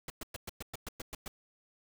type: noise bursts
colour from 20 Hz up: pink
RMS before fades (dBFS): -41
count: 10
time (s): 0.08-1.28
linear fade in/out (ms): 2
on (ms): 21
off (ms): 110
effects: none